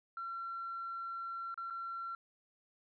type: tone with dropouts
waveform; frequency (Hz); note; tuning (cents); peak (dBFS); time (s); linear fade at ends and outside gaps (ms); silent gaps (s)
sine; 1360; F6; -46; -38; 0.17-2.15; 2; 1.543-1.576 / 1.701-1.706
effects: tanh soft clip ceiling -34 dBFS